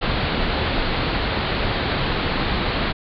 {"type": "low-pass noise", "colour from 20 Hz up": "pink", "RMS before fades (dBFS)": -22, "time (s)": [0.01, 2.93], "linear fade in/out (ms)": 20, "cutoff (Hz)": 4500, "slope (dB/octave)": 96, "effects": []}